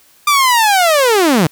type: linear sweep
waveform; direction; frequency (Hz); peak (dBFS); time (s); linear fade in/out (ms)
sawtooth; down; 1200 to 140; -5; 0.27-1.47; 5
effects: white hiss -49 dBFS RMS until 1.51 s